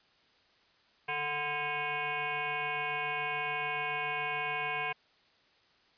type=tone with frequency modulation; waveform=sine; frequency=1615 Hz; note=G#6; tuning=49 cents flat; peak=-31 dBFS; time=1.08-4.93 s; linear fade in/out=10 ms; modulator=293 Hz; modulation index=3.7; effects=white hiss -66 dBFS RMS until 5.97 s + resampled to 11025 Hz